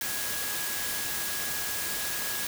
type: tone in noise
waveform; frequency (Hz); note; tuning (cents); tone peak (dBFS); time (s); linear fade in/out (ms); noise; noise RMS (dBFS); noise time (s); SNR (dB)
sine; 1661.2; G#6; 0; -39; 0.01-2.47; 2; white; -32; 0.01-2.47; -10
effects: none